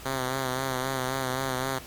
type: tone with vibrato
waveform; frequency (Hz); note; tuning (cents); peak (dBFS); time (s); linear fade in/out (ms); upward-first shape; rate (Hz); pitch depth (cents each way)
5% pulse; 130.81; C3; 0; -16; 0.05-1.79; 10; sine; 3.8; 44
effects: pink hiss -44 dBFS RMS until 1.86 s + MP3 96 kbps